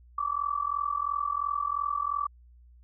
sine tone with amplitude modulation, 1156 Hz, D6, 28 cents flat, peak -23 dBFS, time 0.18-2.27 s, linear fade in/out 5 ms, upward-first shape sine, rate 42.9 Hz, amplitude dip 90%, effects added 60 Hz sine -52 dBFS peak until 2.83 s

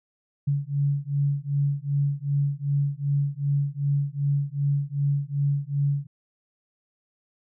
sine beating tone pair, 140.6 / 143.2 Hz, C#3 / D3, +25 / -43 cents, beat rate 2.6 Hz, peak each -25 dBFS, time 0.47-6.07 s, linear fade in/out 10 ms, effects none

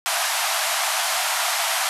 pink band-pass noise, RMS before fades -23 dBFS, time 0.06-1.89 s, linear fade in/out 0 ms, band 630 to 13000 Hz, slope 96 dB/octave, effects none

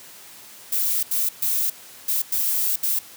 violet noise bursts at uneven times, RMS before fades -22 dBFS, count 6, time 0.72-1.03 / 1.11-1.29 / 1.42-1.7 / 2.08-2.22 / 2.32-2.76 / 2.83-2.99 s, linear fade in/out 5 ms, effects white hiss -44 dBFS RMS until 3.16 s + high-pass 80 Hz 12 dB/octave

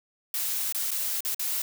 blue noise with dropouts, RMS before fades -29 dBFS, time 0.34-1.62 s, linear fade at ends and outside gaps 2 ms, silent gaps 0.725-0.747 / 0.908-0.914 / 1.206-1.249 / 1.346-1.394 s, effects none

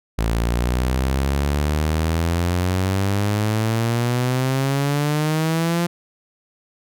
sawtooth exponential sweep, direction up, 55 to 173.8 Hz, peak -14 dBFS, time 0.18-5.87 s, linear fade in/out 10 ms, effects none

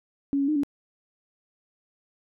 sine tone with pitch steps, 279.5 / 277.6 / 305 / 284.4 Hz, C#4 / C#4 / D#4 / C#4, +14 / +3 / -34 / +45 cents, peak -21 dBFS, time 0.33-0.634 s, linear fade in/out 0 ms, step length 76 ms, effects none

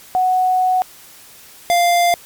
sine / square tone pair in turn, 740 / 696.6 Hz, F#5 / F5, 0 / -5 cents, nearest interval minor second, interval 105 cents, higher first, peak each -12 dBFS, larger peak neither, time 0.15-0.82 / 1.7-2.14 s, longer first, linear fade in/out 0 ms, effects white hiss -42 dBFS RMS until 2.25 s + MP3 96 kbps

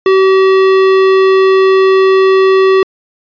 sine tone with tanh clipping, 381.9 Hz, G4, 45 cents flat, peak -7 dBFS, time 0.06-2.83 s, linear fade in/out 2 ms, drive 18 dB, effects resampled to 11025 Hz

